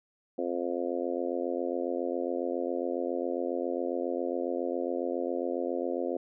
harmonic tone, 87.31 Hz, F2, in tune, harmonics 3 / 4 / 5 / 6 / 7 / 8, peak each -36 / -34 / -37 / -34 / -39 / -41 dBFS, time 0.38-6.17 s, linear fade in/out 5 ms, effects none

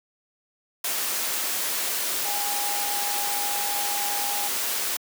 sine tone in noise, 817 Hz, G#5, 29 cents flat, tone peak -31 dBFS, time 2.25-4.48 s, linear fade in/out 5 ms, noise white, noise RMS -27 dBFS, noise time 0.84-4.97 s, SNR -7 dB, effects high-pass 300 Hz 12 dB/octave

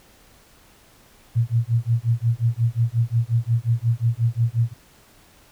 sine tone with tremolo, 116.54 Hz, A#2, in tune, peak -14 dBFS, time 1.35-4.74 s, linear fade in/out 20 ms, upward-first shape sine, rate 5.6 Hz, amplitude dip 100%, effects pink hiss -53 dBFS RMS until 5.51 s

